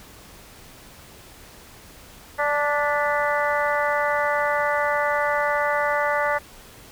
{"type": "harmonic tone with a mistuned harmonic", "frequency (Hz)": 292.7, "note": "D4", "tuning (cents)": -6, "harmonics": [2, 3, 4, 5, 6, 7], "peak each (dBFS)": [-24, -26, -27, -28, -29, -29], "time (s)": [2.38, 6.39], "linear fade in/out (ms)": 20, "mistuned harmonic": 7, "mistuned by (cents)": -48, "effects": ["pink hiss -46 dBFS RMS until 6.91 s"]}